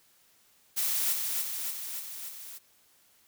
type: noise with echo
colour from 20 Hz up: blue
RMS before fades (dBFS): -29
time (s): 0.76-1.14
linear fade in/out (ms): 20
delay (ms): 290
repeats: 5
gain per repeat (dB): -3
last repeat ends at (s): 2.59
effects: white hiss -64 dBFS RMS until 3.27 s